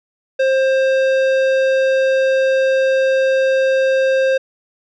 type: tone with tanh clipping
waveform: sine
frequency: 530 Hz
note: C5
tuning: 22 cents sharp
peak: -14 dBFS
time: 0.39-4.38 s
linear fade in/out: 10 ms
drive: 14 dB
effects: none